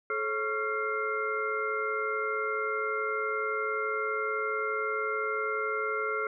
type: tone cluster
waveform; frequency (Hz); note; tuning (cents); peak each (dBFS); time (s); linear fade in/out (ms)
sine; 432.3 / 544 / 1112 / 1377 / 2115; A4 / C#5 / C#6 / F6 / C7; -31 / -33 / +5 / -25 / +18; -33 / -40 / -40 / -31 / -37; 0.1-6.27; 2
effects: none